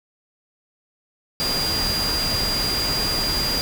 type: tone in noise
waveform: sine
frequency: 4800 Hz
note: D8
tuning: 37 cents sharp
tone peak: -22 dBFS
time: 1.4-3.61 s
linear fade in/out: 0 ms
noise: pink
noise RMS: -26 dBFS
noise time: 1.4-3.61 s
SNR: +1 dB
effects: none